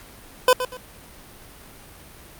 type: tone with echo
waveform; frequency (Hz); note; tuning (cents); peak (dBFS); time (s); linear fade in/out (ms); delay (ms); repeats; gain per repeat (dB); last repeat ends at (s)
25% pulse; 505; B4; +39; -8; 0.48-0.53; 2; 120; 2; -11; 0.77
effects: pink hiss -45 dBFS RMS until 2.39 s + Opus 48 kbps